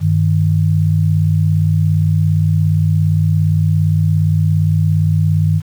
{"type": "tone pair together", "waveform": "sine", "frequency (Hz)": [98, 155.36], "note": ["G2", "D#3"], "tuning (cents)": [0, -2], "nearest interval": "minor sixth", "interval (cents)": 798, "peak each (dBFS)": -13, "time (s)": [0, 5.62], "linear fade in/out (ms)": 50, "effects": ["7-bit"]}